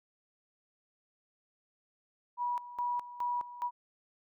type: tone with tremolo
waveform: sine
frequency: 971 Hz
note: B5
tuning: 30 cents flat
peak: -30 dBFS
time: 2.37-3.71 s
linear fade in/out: 50 ms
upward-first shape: square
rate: 2.4 Hz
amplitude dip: 80%
effects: none